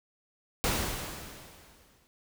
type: noise with exponential decay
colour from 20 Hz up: pink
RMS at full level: -27 dBFS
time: 0.64-2.07 s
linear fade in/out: 0 ms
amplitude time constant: 310 ms
effects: none